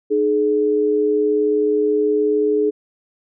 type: tone pair together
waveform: sine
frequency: 304.4 / 423.3 Hz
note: D#4 / G#4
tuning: -38 / +33 cents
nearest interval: tritone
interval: 571 cents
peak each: -21 / -15 dBFS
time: 0.1-2.71 s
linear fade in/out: 20 ms
effects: none